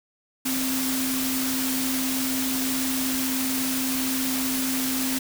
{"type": "tone in noise", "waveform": "sine", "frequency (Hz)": 261.6, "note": "C4", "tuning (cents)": 0, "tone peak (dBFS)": -26, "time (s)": [0.45, 5.19], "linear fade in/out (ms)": 10, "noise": "white", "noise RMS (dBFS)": -28, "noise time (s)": [0.45, 5.19], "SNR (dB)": -1, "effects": []}